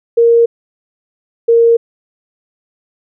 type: tone pair in turn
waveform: sine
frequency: 466.2 / 464 Hz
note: A#4 / A#4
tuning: 0 / -8 cents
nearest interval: unison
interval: 8 cents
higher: first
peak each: -5 dBFS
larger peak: neither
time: 0.17-0.46 / 1.48-1.77 s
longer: neither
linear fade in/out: 10 ms
effects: none